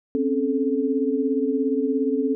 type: tone cluster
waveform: sine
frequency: 259.2 / 276.3 / 435.3 Hz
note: C4 / C#4 / A4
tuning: -16 / -6 / -19 cents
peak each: -24 dBFS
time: 0.15-2.35 s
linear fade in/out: 0 ms
effects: none